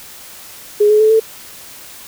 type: tone with pitch steps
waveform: sine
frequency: 416.7 / 425.5 / 434.4 / 443.5 Hz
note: G#4 / G#4 / A4 / A4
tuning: +6 / +42 / -22 / +14 cents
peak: -7 dBFS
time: 0.8-1.2 s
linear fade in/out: 10 ms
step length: 100 ms
effects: white hiss -36 dBFS RMS until 2.07 s